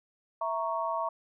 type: chord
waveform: sine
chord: A# diminished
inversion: second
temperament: equal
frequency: 659.3 / 932.3 / 1108.7 Hz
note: E5 / A#5 / C#6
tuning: 0 / 0 / 0 cents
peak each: -33 / -33 / -33 dBFS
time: 0.41-1.09 s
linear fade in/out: 5 ms
effects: none